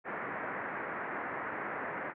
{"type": "low-pass noise", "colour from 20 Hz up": "white", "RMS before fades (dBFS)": -38, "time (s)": [0.04, 2.14], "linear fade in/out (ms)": 50, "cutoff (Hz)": 2000, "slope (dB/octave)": 48, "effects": ["high-pass 200 Hz 12 dB/octave"]}